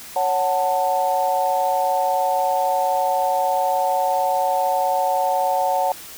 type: chord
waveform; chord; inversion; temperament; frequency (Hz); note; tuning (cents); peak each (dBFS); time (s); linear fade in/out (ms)
sine; F# minor; second; just; 555 / 740 / 888; C#5 / F#5 / A5; +2 / 0 / +16; -23 / -20 / -22; 0.16-5.92; 2
effects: white hiss -38 dBFS RMS until 6.17 s